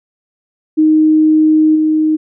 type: tone with level steps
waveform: sine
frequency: 311.1 Hz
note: D#4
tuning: in tune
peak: -6 / -9 dBFS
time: 0.77-2.17 s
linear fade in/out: 20 ms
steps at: 1.75 s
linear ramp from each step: 10 ms
effects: none